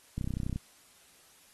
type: click train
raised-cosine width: 5 ms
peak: -21 dBFS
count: 13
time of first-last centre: 0.18-0.56 s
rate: 31.6 Hz
effects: white hiss -60 dBFS RMS until 1.53 s + AAC 32 kbps